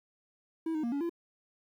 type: tone with pitch steps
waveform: triangle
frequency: 324.7 / 310 / 235.5 / 283.1 / 339.8 Hz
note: E4 / D#4 / A#3 / C#4 / F4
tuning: -26 / -6 / +18 / +37 / -47 cents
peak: -28 dBFS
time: 0.66-1.095 s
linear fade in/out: 5 ms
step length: 87 ms
effects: 11-bit